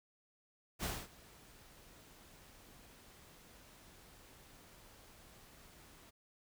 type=noise with ADSR envelope; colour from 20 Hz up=pink; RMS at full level=-38 dBFS; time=0.79-6.11 s; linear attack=51 ms; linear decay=230 ms; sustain=-22 dB; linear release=17 ms; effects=none